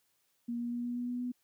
sine tone with pitch steps, 237.1 / 238.7 / 240.4 / 242.1 / 243.8 / 245.5 / 247.2 Hz, A#3 / A#3 / B3 / B3 / B3 / B3 / B3, +30 / +41 / -46 / -34 / -22 / -10 / +2 cents, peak -33 dBFS, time 0.48-1.32 s, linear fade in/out 10 ms, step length 120 ms, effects white hiss -75 dBFS RMS until 1.43 s + high-pass 60 Hz 12 dB/octave

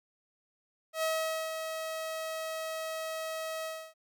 sawtooth tone with ADSR envelope, 640 Hz, D#5, 49 cents sharp, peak -24 dBFS, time 0.93-3.94 s, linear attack 100 ms, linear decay 470 ms, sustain -7 dB, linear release 290 ms, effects none

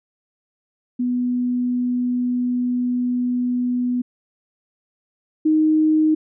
sine tone pair in turn, 246.9 / 311.1 Hz, B3 / D#4, 0 / 0 cents, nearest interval major third, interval 400 cents, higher second, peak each -18 / -13 dBFS, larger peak second, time 0.99-4.02 / 5.45-6.15 s, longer first, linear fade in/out 10 ms, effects none

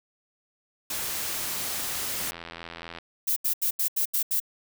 white noise, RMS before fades -31 dBFS, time 0.9-2.31 s, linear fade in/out 5 ms
click train, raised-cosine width 0.3 ms, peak -22 dBFS, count 68, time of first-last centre 2.19-2.986 s, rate 84.2 Hz
violet noise bursts, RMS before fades -25 dBFS, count 7, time 3.27-4.402 s, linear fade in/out 10 ms, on 94 ms, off 79 ms
effects none

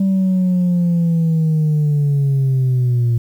sine linear sweep, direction down, 194.3 to 116.54 Hz, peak -10 dBFS, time 0-3.18 s, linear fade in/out 5 ms, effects tanh soft clip ceiling -11 dBFS + 8-bit

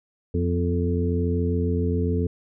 harmonic tone with a mistuned harmonic, 87.31 Hz, F2, in tune, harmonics 1 / 2 / 3 / 4 / 5, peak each -23 / -28 / -28 / -34 / -28 dBFS, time 0.34-2.27 s, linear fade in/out 5 ms, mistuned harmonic 3, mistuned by -43 cents, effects none

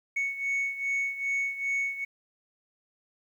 sine beating tone pair, 2217 / 2219.5 Hz, C#7 / C#7, 0 / +2 cents, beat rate 2.5 Hz, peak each -27 / -31 dBFS, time 0.16-2.05 s, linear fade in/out 10 ms, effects tanh soft clip ceiling -24 dBFS + 10-bit

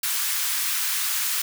white high-pass noise, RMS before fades -25 dBFS, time 0.03-1.42 s, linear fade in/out 5 ms, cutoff 1100 Hz, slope 24 dB/octave, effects none

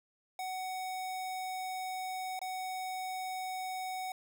square tone with dropouts, 747 Hz, F#5, 16 cents sharp, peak -37 dBFS, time 0.39-4.12 s, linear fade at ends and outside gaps 2 ms, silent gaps 2.392-2.415 s, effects none

